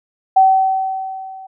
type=tone with level ramp; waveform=sine; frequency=764 Hz; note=G5; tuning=45 cents flat; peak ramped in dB=-5 to -32 dBFS; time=0.36-1.47 s; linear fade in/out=10 ms; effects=none